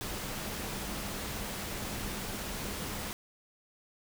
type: tone in noise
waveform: sine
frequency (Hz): 203.8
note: G#3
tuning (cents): -32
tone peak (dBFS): -46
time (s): 0.01-3.13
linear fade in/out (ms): 0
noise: pink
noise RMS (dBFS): -38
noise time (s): 0.01-3.13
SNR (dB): -11
effects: none